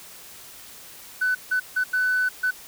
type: tone bursts at uneven times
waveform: sine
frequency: 1500 Hz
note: F#6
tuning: 23 cents sharp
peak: -18 dBFS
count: 5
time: 1.21-1.35 / 1.51-1.6 / 1.76-1.84 / 1.93-2.29 / 2.43-2.51 s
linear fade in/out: 10 ms
effects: tanh soft clip ceiling -16 dBFS + white hiss -44 dBFS RMS until 2.67 s